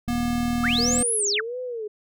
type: click train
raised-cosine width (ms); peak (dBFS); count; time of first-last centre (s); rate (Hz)
5; -20; 38; 0.08-1.007; 39.9
type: tone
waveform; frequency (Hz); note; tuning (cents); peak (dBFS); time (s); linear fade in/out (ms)
square; 240; B3; -49; -24; 0.08-1.03; 5
type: linear two-way sweep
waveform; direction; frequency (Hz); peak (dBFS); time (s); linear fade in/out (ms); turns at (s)
sine; up then down; 1108.7 to 11175 to 1108.7; -21; 0.63-1.41; 10; 1.15
type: tone with vibrato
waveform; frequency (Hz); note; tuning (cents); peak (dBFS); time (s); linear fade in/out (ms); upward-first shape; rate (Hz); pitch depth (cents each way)
sine; 453.2; A#4; -49; -28; 0.78-1.88; 10; sine; 1.5; 190
effects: none